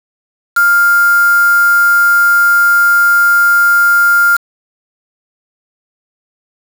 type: tone with quantisation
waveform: sine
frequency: 1400 Hz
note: F6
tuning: 4 cents sharp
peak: -6 dBFS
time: 0.56-4.37 s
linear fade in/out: 10 ms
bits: 3
effects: none